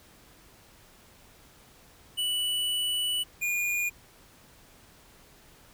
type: tone pair in turn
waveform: square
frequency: 2960 / 2431 Hz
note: F#7 / D#7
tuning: 0 / -41 cents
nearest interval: minor third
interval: 341 cents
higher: first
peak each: -27 dBFS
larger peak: neither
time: 2.17-3.24 / 3.41-3.9 s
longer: first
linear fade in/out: 20 ms
effects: pink hiss -56 dBFS RMS until 5.73 s